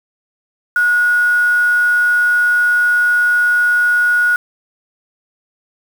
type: tone with quantisation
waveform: sine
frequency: 1452 Hz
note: F#6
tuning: 33 cents flat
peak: -10 dBFS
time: 0.76-4.36 s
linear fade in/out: 2 ms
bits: 5
effects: none